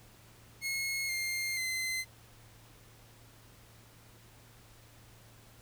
sawtooth tone with pitch steps, 2168 / 2114 / 2061 Hz, C#7 / C7 / C7, -39 / +17 / -27 cents, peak -29 dBFS, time 0.61-2.05 s, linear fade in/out 50 ms, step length 480 ms, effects added 113 Hz sine -59 dBFS peak until 5.61 s + pink hiss -59 dBFS RMS until 5.61 s

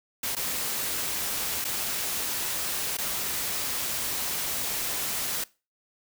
white noise with dropouts, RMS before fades -30 dBFS, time 0.23-5.44 s, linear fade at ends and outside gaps 5 ms, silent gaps 0.352-0.365 / 1.644-1.649 / 2.971-2.983 s, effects noise-tail reverb RT60 0.3 s tail -21 dB re dry

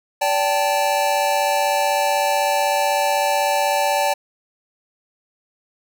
square chord, D suspended fourth, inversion none, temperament equal with one note detuned, 577.9 / 784 / 880 Hz, D5 / G5 / A5, -28 / 0 / 0 cents, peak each -22 dBFS, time 0.21-4.14 s, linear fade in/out 10 ms, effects none

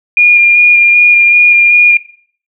sine tone with vibrato, 2419 Hz, D#7, 49 cents flat, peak -3 dBFS, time 0.17-1.97 s, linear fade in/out 2 ms, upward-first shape square, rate 2.6 Hz, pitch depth 10 cents each way, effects noise-tail reverb RT60 0.5 s tail -17 dB re dry

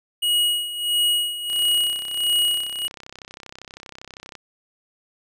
square tone with tremolo, 2900 Hz, F#7, 35 cents flat, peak -17 dBFS, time 0.22-2.88 s, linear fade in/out 10 ms, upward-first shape sine, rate 1.5 Hz, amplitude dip 75%
click train, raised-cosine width 0.2 ms, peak -21 dBFS, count 94, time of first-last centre 1.5-4.353 s, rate 32.6 Hz
effects none

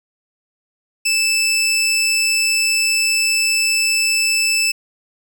20% pulse tone, 2635 Hz, E7, 1 cent flat, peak -10 dBFS, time 1.05-4.72 s, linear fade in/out 10 ms, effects none

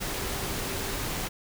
sine tone in noise, 392 Hz, G4, in tune, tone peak -42 dBFS, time 0.1-1.01 s, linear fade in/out 20 ms, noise pink, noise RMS -32 dBFS, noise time 0-1.29 s, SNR -13 dB, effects none

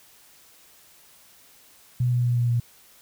sine tone with pitch steps, 123.4 / 122.34 / 121.28 / 120.23 / 119.2 Hz, B2 / B2 / B2 / B2 / A#2, -1 / -16 / -31 / -46 / +39 cents, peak -19 dBFS, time 2-2.6 s, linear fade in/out 5 ms, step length 120 ms, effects white hiss -54 dBFS RMS until 3.01 s

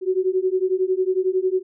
sine beating tone pair, 367.9 / 378.9 Hz, F#4 / F#4, -10 / +41 cents, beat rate 11 Hz, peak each -21 dBFS, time 0.01-1.63 s, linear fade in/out 50 ms, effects none

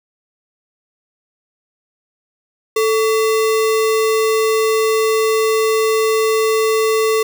sine tone with sample-and-hold, 440 Hz, A4, in tune, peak -12 dBFS, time 2.76-7.23 s, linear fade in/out 5 ms, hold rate 1575 Hz, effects none

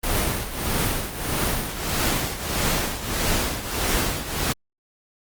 pink noise with tremolo, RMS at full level -21 dBFS, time 0.03-4.53 s, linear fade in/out 10 ms, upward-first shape triangle, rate 1.6 Hz, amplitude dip 75%, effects Opus 32 kbps

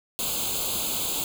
white noise with comb filter, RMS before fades -28 dBFS, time 0.19-1.24 s, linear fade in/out 0 ms, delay 0.27 ms, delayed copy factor +1, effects none

